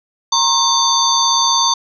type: tone cluster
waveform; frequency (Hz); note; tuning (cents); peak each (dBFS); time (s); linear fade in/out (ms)
sine; 934 / 1071 / 3565 / 4571 / 6200; A#5 / C6 / A7 / D8 / G8; +3 / +40 / +22 / -48 / -20; -18; 0.32-1.74; 5
effects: none